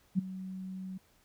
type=tone with ADSR envelope; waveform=sine; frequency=187.8 Hz; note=F#3; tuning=26 cents sharp; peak=-22 dBFS; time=0.15-0.98 s; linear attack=36 ms; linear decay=12 ms; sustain=-16 dB; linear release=9 ms; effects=pink hiss -67 dBFS RMS until 1.24 s